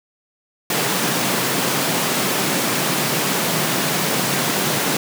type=high-pass noise; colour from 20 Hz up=pink; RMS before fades=-20 dBFS; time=0.7-4.97 s; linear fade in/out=2 ms; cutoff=130 Hz; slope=48 dB/octave; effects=none